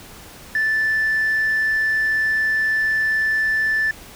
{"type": "tone", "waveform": "sine", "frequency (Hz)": 1758, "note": "A6", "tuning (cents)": -2, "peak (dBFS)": -15, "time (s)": [0.55, 3.91], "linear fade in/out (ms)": 2, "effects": ["tanh soft clip ceiling -14 dBFS", "pink hiss -41 dBFS RMS until 4.15 s"]}